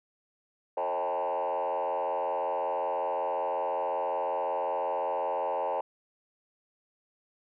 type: tone with frequency modulation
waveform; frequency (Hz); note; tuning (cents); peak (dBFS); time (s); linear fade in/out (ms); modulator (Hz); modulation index
sine; 712; F5; +33; -26; 0.77-5.81; 5; 85.4; 2.8
effects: tanh soft clip ceiling -25 dBFS